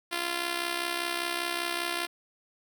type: tone with amplitude modulation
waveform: 5% pulse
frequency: 345.4 Hz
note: F4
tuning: 19 cents flat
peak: -15 dBFS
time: 0.11-2.07 s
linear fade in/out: 20 ms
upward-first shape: sine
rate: 65.1 Hz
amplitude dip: 65%
effects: none